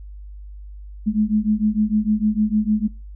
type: beating tone pair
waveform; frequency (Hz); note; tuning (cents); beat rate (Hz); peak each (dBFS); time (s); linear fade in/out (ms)
sine; 210 / 216.6; G#3 / A3; +19 / -27; 6.6; -19; 1.06-2.88; 20
effects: noise-tail reverb RT60 0.3 s tail -25 dB re dry + added 50 Hz sine -34 dBFS peak until 3.15 s